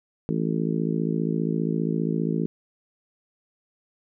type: harmonic tone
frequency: 55 Hz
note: A1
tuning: in tune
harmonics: 3 / 4 / 5 / 6 / 7 / 8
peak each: -26 / -28 / -30 / -32 / -33 / -34 dBFS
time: 0.29-2.46 s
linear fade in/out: 0 ms
effects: none